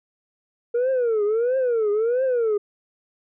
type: tone with vibrato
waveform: sine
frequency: 466.2 Hz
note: A#4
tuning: in tune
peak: -16 dBFS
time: 0.74-2.58 s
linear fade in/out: 10 ms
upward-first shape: triangle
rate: 1.5 Hz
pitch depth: 240 cents each way
effects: tanh soft clip ceiling -17 dBFS